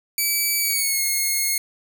5% pulse tone with pitch glide, 2300 to 2158 Hz, D7 to C#7, -37 to -47 cents, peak -10 dBFS, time 0.18-1.58 s, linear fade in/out 2 ms, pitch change -110 cents, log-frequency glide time 0.59-1.02 s, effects none

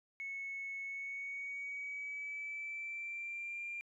sine tone with pitch glide, 2201 to 2386 Hz, C#7 to D7, -13 to +27 cents, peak -39 dBFS, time 0.2-3.81 s, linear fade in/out 0 ms, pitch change +140 cents, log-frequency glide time 0.83-3.63 s, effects tanh soft clip ceiling -35 dBFS

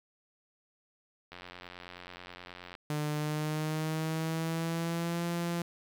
click train, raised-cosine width 0.3 ms, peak -29 dBFS, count 129, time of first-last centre 1.32-2.752 s, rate 89.4 Hz
sawtooth tone with pitch glide, 150 to 171.31 Hz, D3 to F3, +37 to -33 cents, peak -27 dBFS, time 2.9-5.62 s, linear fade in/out 2 ms, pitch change +230 cents, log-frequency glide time 3.13-5.24 s
effects 10-bit

